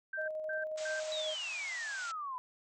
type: tone bursts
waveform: sine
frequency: 1567 Hz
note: G6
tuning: 1 cent flat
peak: -36 dBFS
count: 3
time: 0.13-1 s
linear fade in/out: 5 ms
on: 150 ms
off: 210 ms
type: tone with tremolo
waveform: sine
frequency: 622.3 Hz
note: D#5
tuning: in tune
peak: -35 dBFS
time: 0.17-1.35 s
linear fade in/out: 20 ms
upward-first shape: square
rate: 11 Hz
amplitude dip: 25%
type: band-pass noise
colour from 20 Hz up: white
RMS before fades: -47 dBFS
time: 0.77-2.12 s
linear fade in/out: 10 ms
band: 610 to 7900 Hz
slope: 96 dB/octave
type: exponential sweep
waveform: sine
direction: down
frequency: 3951 to 987.8 Hz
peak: -37 dBFS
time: 1.12-2.38 s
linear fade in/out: 0 ms
effects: none

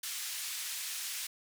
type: band-pass noise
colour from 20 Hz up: white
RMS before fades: -39 dBFS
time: 0.03-1.27 s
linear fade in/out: 5 ms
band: 1900 to 11000 Hz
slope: 12 dB/octave
effects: none

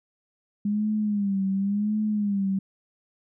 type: tone with vibrato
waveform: sine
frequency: 203.2 Hz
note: G#3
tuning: 38 cents flat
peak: -22 dBFS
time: 0.65-2.59 s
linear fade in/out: 5 ms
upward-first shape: sine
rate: 0.92 Hz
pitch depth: 91 cents each way
effects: none

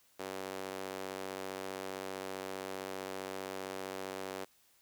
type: tone with high-pass filter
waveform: sawtooth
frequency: 95.3 Hz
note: G2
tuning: 48 cents flat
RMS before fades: -42 dBFS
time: 0.19-4.45 s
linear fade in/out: 10 ms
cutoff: 420 Hz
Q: 1.3
effects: white hiss -68 dBFS RMS until 4.81 s

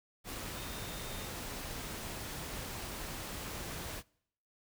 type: tone in noise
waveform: sine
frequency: 3659 Hz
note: A#7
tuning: 33 cents flat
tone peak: -52 dBFS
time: 0.54-1.3 s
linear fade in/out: 50 ms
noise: pink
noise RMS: -42 dBFS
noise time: 0.24-4.03 s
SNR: -13 dB
effects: noise-tail reverb RT60 0.7 s tail -25 dB re dry

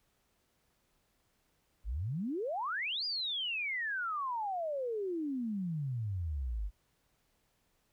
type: exponential two-way sweep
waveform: sine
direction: up then down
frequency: 46.25 to 4978 to 46.25 Hz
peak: -33 dBFS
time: 1.84-6.71 s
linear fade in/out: 50 ms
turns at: 3.05 s
effects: pink hiss -75 dBFS RMS until 7.92 s

